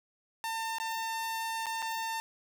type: tone with dropouts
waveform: sawtooth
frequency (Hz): 901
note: A5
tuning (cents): +41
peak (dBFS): -29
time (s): 0.44-2.2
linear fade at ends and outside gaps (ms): 0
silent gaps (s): 0.784-0.8 / 1.659-1.666 / 1.821-1.825
effects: 10-bit